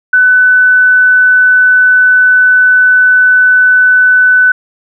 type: tone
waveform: sine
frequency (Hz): 1500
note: F#6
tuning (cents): +23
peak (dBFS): -3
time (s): 0.13-4.52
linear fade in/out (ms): 5
effects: none